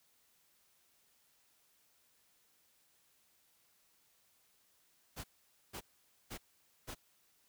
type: noise bursts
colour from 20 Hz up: pink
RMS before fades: -45 dBFS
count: 4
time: 5.16-6.95 s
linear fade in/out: 20 ms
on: 80 ms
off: 490 ms
effects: white hiss -72 dBFS RMS until 7.48 s